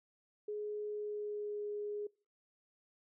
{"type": "tone with pitch glide", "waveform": "sine", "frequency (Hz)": [419.4, 415.1], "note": ["G#4", "G#4"], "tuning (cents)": [17, -1], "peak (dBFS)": -37, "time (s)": [0.48, 2.07], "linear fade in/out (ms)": 5, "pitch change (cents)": -18, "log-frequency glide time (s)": [0.89, 1.66], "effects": ["noise-tail reverb RT60 0.4 s tail -25 dB re dry"]}